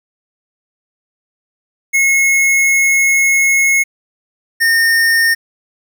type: tone pair in turn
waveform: square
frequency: 2174 / 1828.1 Hz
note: C#7 / A#6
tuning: -34 / -34 cents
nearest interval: minor third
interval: 300 cents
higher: first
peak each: -10 dBFS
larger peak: neither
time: 1.93-3.84 / 4.6-5.35 s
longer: first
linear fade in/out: 20 ms
effects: 8-bit